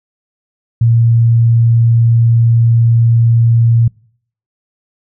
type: tone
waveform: sine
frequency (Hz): 116.1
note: A#2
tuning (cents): -7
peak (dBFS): -6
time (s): 0.81-3.88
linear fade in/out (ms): 5
effects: noise-tail reverb RT60 0.6 s tail -26 dB re dry